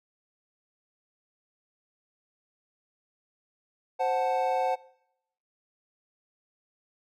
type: chord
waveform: triangle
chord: F# diminished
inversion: second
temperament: equal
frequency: 523.3 / 740 / 880 Hz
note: C5 / F#5 / A5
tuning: 0 / 0 / 0 cents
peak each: -27 / -25 / -29 dBFS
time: 3.99-4.76 s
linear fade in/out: 20 ms
effects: noise-tail reverb RT60 0.8 s tail -22 dB re dry